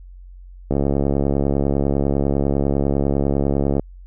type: click train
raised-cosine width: 2 ms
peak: -6 dBFS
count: 217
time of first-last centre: 0.71-3.796 s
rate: 70 Hz
effects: added 45 Hz sine -37 dBFS peak until 4.06 s